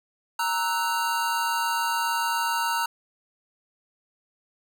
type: tone cluster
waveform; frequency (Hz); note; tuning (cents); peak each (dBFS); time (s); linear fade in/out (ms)
square; 929 / 1310 / 1487; A#5 / E6 / F#6; -6 / -11 / +8; -26 / -31 / -32; 0.39-2.86; 5
effects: none